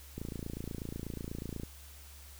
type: click train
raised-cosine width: 3 ms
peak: -26 dBFS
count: 42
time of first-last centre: 0.18-1.634 s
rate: 28.2 Hz
effects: added 70 Hz sine -51 dBFS peak until 2.39 s + white hiss -55 dBFS RMS until 2.39 s